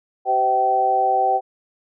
harmonic tone with a mistuned harmonic, 128.1 Hz, C3, 36 cents flat, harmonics 3 / 4 / 5 / 6, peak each -27 / -25 / -27 / -16 dBFS, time 0.25-1.41 s, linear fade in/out 50 ms, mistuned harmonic 5, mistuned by +22 cents, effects none

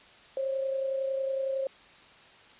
sine tone pair together, 535.1 / 566 Hz, C5 / C#5, +39 / +36 cents, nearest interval minor second, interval 97 cents, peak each -28 / -39 dBFS, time 0.37-1.67 s, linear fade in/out 2 ms, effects white hiss -54 dBFS RMS until 2.59 s + resampled to 8000 Hz

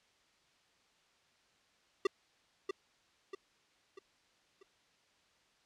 square tone with echo, 390.7 Hz, G4, 6 cents flat, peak -27 dBFS, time 2.05-2.07 s, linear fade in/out 5 ms, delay 640 ms, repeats 4, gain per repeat -7 dB, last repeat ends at 4.63 s, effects white hiss -70 dBFS RMS until 5.65 s + low-pass 5000 Hz 12 dB/octave

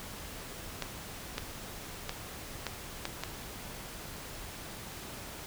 clicks, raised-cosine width 0.2 ms, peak -16 dBFS, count 6, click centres 0.823 / 1.381 / 2.094 / 2.667 / 3.054 / 3.236 s, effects pink hiss -44 dBFS RMS until 5.46 s

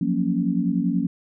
sine chord, Gb major seventh, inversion third, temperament equal, 174.61 / 185 / 233.1 / 277.2 Hz, F3 / Gb3 / Bb3 / Db4, 0 / 0 / 0 / 0 cents, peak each -25 dBFS, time 0.01-1.07 s, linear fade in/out 5 ms, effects none

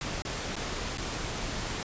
pink noise with dropouts, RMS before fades -34 dBFS, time 0.01-1.83 s, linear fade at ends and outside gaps 2 ms, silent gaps 0.221-0.25 / 0.557-0.564 / 0.974-0.981 s, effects resampled to 16000 Hz

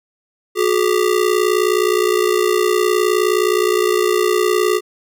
square ring-modulated tone, 395.4 Hz, G4, 15 cents sharp, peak -11 dBFS, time 0.55-4.81 s, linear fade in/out 50 ms, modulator 29.7 Hz, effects none

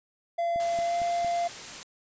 triangle tone with pitch glide, 683 to 691.3 Hz, F5 to F5, -39 to -18 cents, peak -23 dBFS, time 0.38-1.48 s, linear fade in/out 10 ms, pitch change +21 cents, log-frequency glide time 0.84-0.95 s
click train, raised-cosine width 3 ms, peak -30 dBFS, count 4, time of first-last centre 0.56-1.246 s, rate 4.37 Hz
white noise, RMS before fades -40 dBFS, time 0.6-1.83 s, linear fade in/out 0 ms
effects resampled to 16000 Hz

